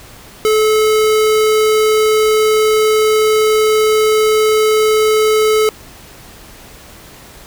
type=tone; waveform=square; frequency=432.3 Hz; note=A4; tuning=31 cents flat; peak=-10 dBFS; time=0.45-5.69 s; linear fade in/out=0 ms; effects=pink hiss -38 dBFS RMS until 7.46 s